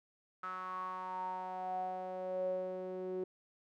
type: tone with band-pass filter sweep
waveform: sawtooth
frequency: 185 Hz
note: F#3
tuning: in tune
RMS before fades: -40 dBFS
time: 0.43-3.24 s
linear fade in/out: 5 ms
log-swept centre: 1300 to 400 Hz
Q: 9.7
effects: none